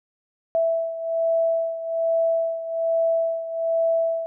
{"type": "beating tone pair", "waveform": "sine", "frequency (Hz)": [659.3, 660.5], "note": ["E5", "E5"], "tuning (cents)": [0, 3], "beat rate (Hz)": 1.2, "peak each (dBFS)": [-21, -26], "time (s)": [0.55, 4.26], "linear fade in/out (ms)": 0, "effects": []}